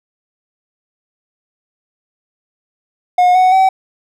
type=tone with pitch steps; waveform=triangle; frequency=721 / 741.3 / 762.1 Hz; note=F#5 / F#5 / G5; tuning=-45 / +3 / -49 cents; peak=-5 dBFS; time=3.18-3.69 s; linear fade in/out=5 ms; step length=170 ms; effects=none